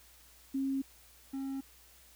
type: tone pair in turn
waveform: sine / triangle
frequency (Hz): 270.3 / 270.3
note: C#4 / C#4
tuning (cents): -44 / -44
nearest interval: unison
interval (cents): 0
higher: neither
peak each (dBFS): -30 / -33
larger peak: first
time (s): 0.54-0.82 / 1.33-1.61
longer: neither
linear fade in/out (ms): 10
effects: added 60 Hz sine -64 dBFS peak until 2.15 s + white hiss -60 dBFS RMS until 2.15 s